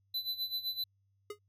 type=tone with tremolo; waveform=square; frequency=4004 Hz; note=B7; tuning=23 cents sharp; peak=-32 dBFS; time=0.14-0.84 s; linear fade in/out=5 ms; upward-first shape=sine; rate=7.8 Hz; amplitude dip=80%
type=tone with exponential decay; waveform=square; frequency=415.3 Hz; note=G#4; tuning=in tune; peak=-37 dBFS; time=1.3-1.39 s; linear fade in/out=5 ms; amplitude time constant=18 ms
effects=added 98 Hz sine -70 dBFS peak until 1.48 s